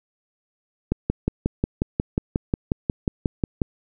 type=click train; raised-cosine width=3 ms; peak=-7 dBFS; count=16; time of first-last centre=0.92-3.618 s; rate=5.56 Hz; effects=none